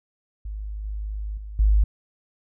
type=tone with level steps; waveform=sine; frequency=51.91 Hz; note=G#1; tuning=in tune; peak=-29 / -27 / -33 / -14 dBFS; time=0.45-1.84 s; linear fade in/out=5 ms; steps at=0.84 / 1.37 / 1.59 s; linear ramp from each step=5 ms; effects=none